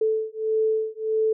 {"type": "beating tone pair", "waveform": "sine", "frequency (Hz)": [437.7, 439.3], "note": ["A4", "A4"], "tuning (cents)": [-9, -3], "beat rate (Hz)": 1.6, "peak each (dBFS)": -24, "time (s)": [0.01, 1.33], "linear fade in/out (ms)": 5, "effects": []}